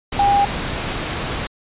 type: tone in noise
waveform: sine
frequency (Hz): 805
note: G5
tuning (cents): +46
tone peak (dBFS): -12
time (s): 0.19-0.45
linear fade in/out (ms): 5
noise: pink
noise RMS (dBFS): -24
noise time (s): 0.12-1.47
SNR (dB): +9
effects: resampled to 8000 Hz